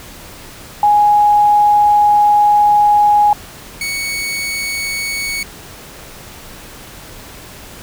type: tone pair in turn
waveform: sine / sawtooth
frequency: 830.6 / 2226 Hz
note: G#5 / C#7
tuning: 0 / +7 cents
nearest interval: octave + perfect fourth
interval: 1707 cents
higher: second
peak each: -7 / -15 dBFS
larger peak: first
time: 0.83-3.33 / 3.81-5.43 s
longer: first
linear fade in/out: 2 ms
effects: pink hiss -35 dBFS RMS until 7.82 s